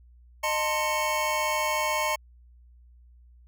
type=tone cluster; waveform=square; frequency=614 / 896 / 1048 / 2216 Hz; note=D#5 / A5 / C6 / C#7; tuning=-23 / +31 / +2 / -1 cents; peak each=-31 dBFS; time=0.43-2.16 s; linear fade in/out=10 ms; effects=added 60 Hz sine -51 dBFS peak until 3.47 s